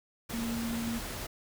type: tone in noise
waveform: sine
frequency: 231.1 Hz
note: A#3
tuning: 15 cents flat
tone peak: -32 dBFS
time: 0.33-0.99 s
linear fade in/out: 10 ms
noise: pink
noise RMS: -39 dBFS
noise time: 0.29-1.27 s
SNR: +4 dB
effects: none